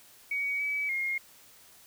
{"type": "tone with pitch steps", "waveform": "sine", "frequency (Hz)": [2253, 2286, 2139], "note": ["C#7", "D7", "C7"], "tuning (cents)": [28, -47, 38], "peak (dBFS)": -28, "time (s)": [0.31, 1.18], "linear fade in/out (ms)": 5, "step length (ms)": 290, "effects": ["white hiss -56 dBFS RMS until 1.86 s"]}